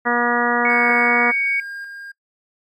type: harmonic tone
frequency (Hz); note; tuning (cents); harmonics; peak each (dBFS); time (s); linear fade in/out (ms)
240; B3; -49; 1 / 2 / 3 / 4 / 5 / 6 / 7 / 8; -24 / -24 / -24 / -24 / -24 / -24 / -24 / -24; 0.05-1.32; 20
type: tone with pitch glide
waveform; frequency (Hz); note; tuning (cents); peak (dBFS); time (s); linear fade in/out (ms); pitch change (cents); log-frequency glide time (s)
sine; 2217 to 2236; C#7 to C#7; 0 to +14; -17; 0.65-1.6; 2; +14; 0.93-1.3
type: tone with tremolo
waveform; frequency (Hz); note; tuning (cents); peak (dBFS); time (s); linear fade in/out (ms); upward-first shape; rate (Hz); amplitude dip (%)
triangle; 1612; G6; +48; -27; 0.69-2.12; 10; square; 1.3; 35
effects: noise-tail reverb RT60 0.1 s tail -22 dB re dry + AAC 64 kbps